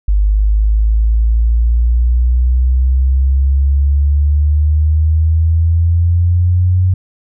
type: exponential sweep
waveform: sine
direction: up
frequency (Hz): 50.2 to 92.5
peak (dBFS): -8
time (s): 0.08-6.94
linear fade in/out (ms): 5
effects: none